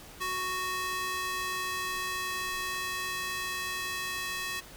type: tone with high-pass filter sweep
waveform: square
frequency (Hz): 369.7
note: F#4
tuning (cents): -1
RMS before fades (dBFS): -34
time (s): 0.2-4.61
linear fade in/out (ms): 20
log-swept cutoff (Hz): 1100 to 1800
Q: 1.1
effects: pink hiss -49 dBFS RMS until 4.76 s

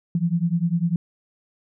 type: beating tone pair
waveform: sine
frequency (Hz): 165.4 / 175.4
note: E3 / F3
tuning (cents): +6 / +8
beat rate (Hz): 10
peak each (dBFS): -22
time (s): 0.15-0.96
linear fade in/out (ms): 2
effects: none

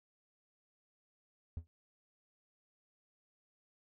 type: tone with exponential decay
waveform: triangle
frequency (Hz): 82.9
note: E2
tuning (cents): +10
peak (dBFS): -32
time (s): 1.57-1.67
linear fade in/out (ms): 0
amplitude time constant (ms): 20
effects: none

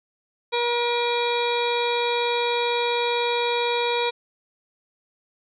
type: harmonic tone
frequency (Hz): 477.9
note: A#4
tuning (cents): +43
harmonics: 1 / 2 / 3 / 4 / 5 / 7 / 8 / 9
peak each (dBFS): -24 / -26 / -36 / -38 / -29 / -34 / -31 / -40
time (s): 0.52-4.11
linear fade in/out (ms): 20
effects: none

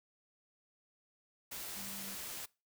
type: tone in noise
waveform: sine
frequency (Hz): 196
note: G3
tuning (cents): 0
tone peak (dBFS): -51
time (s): 1.76-2.15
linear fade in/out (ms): 10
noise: white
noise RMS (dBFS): -44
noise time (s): 1.51-2.46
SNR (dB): -10
effects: noise-tail reverb RT60 0.3 s tail -23 dB re dry

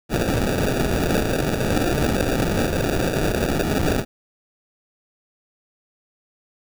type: noise with sample-and-hold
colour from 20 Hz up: white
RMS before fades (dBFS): -21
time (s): 0.09-4.05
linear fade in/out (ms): 50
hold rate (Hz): 1050
effects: none

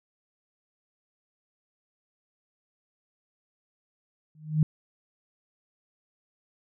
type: tone with exponential growth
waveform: sine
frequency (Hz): 154.4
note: D#3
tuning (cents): -13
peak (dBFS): -15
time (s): 4.35-4.63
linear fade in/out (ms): 2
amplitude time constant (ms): 60
effects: none

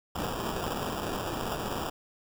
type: noise with sample-and-hold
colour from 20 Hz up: white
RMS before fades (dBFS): -33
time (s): 0.15-1.9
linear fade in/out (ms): 5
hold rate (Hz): 2100
effects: none

